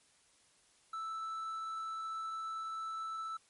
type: tone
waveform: triangle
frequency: 1318.5 Hz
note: E6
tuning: in tune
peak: -36 dBFS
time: 0.93-3.37 s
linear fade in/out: 5 ms
effects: white hiss -68 dBFS RMS until 3.49 s + MP3 48 kbps